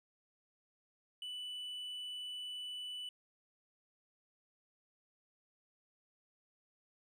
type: tone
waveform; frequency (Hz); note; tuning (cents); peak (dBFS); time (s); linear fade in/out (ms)
triangle; 2977; F#7; +10; -40; 1.22-3.09; 2
effects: none